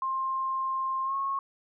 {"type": "tone with pitch glide", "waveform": "sine", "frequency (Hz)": [1058, 1092.8], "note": ["C6", "C#6"], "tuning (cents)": [19, -25], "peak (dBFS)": -27, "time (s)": [0.02, 1.39], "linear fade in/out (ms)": 2, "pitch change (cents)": 56, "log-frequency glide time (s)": [1.04, 1.15], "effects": []}